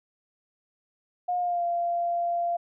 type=tone with pitch glide; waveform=sine; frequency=716 to 690.8 Hz; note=F5 to F5; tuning=+43 to -19 cents; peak=-24 dBFS; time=1.28-2.57 s; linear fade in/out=10 ms; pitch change=-62 cents; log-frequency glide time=1.38-1.64 s; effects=none